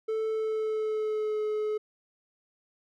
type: tone with pitch glide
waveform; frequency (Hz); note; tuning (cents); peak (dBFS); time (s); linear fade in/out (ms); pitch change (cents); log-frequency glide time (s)
triangle; 440 to 426.7; A4 to G#4; 0 to +47; -25; 0.08-1.78; 10; -53; 0.28-1.42
effects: none